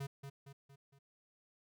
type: tone with echo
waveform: square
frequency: 138.59 Hz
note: C#3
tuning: in tune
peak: -40 dBFS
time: 0-0.07 s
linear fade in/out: 10 ms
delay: 230 ms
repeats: 4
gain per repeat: -6 dB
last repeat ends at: 0.99 s
effects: none